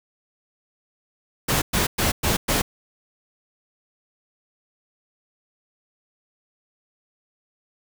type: noise bursts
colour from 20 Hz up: pink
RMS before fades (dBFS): -21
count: 5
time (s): 1.48-2.62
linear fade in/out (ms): 10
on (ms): 140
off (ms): 110
effects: none